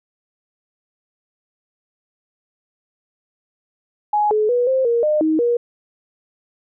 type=tone with pitch steps; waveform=sine; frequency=837 / 427.7 / 487.8 / 525 / 469.6 / 607 / 314.5 / 476.8 Hz; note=G#5 / A4 / B4 / C5 / A#4 / D#5 / D#4 / A#4; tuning=+13 / -49 / -21 / +6 / +13 / -43 / +19 / +39 cents; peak=-14 dBFS; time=4.13-5.57 s; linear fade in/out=5 ms; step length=180 ms; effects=none